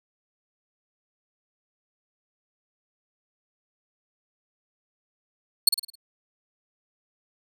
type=tone with echo; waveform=sawtooth; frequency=4357 Hz; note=C#8; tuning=31 cents flat; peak=-9 dBFS; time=5.67-5.69 s; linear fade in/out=5 ms; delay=53 ms; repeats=5; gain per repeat=-7 dB; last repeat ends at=5.955 s; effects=none